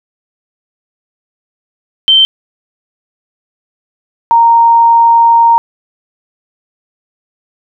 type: tone pair in turn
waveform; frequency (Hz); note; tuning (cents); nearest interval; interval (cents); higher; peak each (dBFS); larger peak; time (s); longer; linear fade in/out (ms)
sine; 3113 / 928; G7 / A#5; -13 / -8; octave + major sixth; 2095; first; -3; neither; 2.08-2.25 / 4.31-5.58; second; 0
effects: none